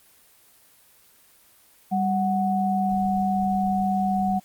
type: tone pair together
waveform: sine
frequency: 196 / 740 Hz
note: G3 / F#5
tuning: 0 / 0 cents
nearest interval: octave + major seventh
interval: 2300 cents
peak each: -23 dBFS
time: 1.91-4.4 s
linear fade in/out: 20 ms
effects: white hiss -56 dBFS RMS until 4.44 s + Opus 24 kbps